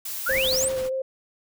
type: noise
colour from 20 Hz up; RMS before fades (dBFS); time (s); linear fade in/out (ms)
blue; -32; 0.05-0.65; 5
type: exponential sweep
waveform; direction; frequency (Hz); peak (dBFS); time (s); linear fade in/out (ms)
sine; up; 1318.5 to 9397; -22; 0.26-0.69; 10
type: noise with tremolo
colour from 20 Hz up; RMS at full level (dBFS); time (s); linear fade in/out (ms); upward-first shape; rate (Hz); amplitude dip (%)
pink; -35; 0.27-0.9; 50; sine; 12; 40
type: tone with vibrato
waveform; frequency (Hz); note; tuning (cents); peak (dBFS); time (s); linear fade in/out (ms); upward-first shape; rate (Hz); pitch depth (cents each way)
sine; 523.3; C5; 0; -24; 0.29-1.02; 5; square; 3.2; 15
effects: none